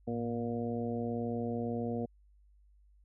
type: harmonic tone with a mistuned harmonic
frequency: 118.2 Hz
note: A#2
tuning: 24 cents sharp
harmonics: 1 / 2 / 3 / 4 / 5 / 6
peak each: -40 / -35 / -44 / -38 / -45 / -44 dBFS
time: 0.07-2.06 s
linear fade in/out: 10 ms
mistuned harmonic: 1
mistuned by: -110 cents
effects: added 50 Hz sine -60 dBFS peak until 3.04 s